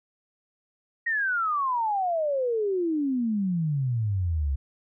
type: exponential sweep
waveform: sine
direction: down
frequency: 1895 to 66 Hz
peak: -23 dBFS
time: 1.06-4.56 s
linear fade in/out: 10 ms
effects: none